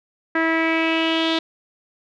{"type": "tone with low-pass filter sweep", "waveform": "sawtooth", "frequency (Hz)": 325.3, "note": "E4", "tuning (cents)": -23, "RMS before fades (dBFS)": -20, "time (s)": [0.35, 1.39], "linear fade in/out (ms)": 5, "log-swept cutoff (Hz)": [1800, 3700], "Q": 4.8, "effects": []}